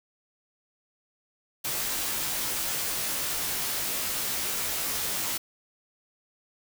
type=noise with comb filter; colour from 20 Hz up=white; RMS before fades=-30 dBFS; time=1.64-5.38 s; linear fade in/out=10 ms; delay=17 ms; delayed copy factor=-0.8; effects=none